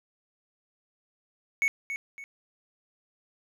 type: tone with echo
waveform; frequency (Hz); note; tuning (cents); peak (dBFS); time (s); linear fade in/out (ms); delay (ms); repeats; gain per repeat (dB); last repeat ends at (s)
triangle; 2217; C#7; 0; -20; 1.62-1.68; 0; 280; 2; -9; 2.24
effects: none